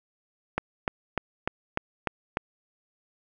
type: click train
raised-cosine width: 0.5 ms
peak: -10 dBFS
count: 7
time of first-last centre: 0.58-2.371 s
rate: 3.35 Hz
effects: none